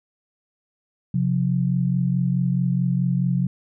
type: tone pair together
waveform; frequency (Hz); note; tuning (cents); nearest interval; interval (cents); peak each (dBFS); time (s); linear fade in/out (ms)
sine; 133.4 / 178.07; C3 / F3; +34 / +34; perfect fourth; 500; -21; 1.14-3.47; 5
effects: none